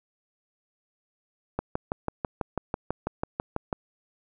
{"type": "click train", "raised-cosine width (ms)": 1, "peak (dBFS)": -13, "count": 14, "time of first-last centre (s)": [1.59, 3.728], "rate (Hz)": 6.08, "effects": []}